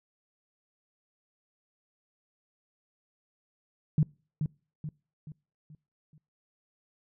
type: tone with echo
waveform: sine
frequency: 151.9 Hz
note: D#3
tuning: 41 cents flat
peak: -19 dBFS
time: 3.98-4.03 s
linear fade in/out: 2 ms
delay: 430 ms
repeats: 5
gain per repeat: -7 dB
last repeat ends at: 6.18 s
effects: noise-tail reverb RT60 0.4 s tail -25 dB re dry